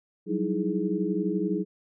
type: tone cluster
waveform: sine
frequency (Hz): 182.2 / 194 / 307.7 / 327.6 / 419.3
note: F#3 / G3 / D#4 / E4 / G#4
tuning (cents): -26 / -18 / -19 / -11 / +17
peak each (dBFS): -31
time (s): 0.26-1.65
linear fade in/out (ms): 50
effects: none